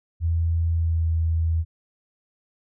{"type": "tone with pitch glide", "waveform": "sine", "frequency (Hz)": [83.1, 81.72], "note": ["E2", "E2"], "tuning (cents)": [15, -14], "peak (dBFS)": -19, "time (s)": [0.2, 1.65], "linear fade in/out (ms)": 50, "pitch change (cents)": -29, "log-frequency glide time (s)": [0.71, 1.06], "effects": []}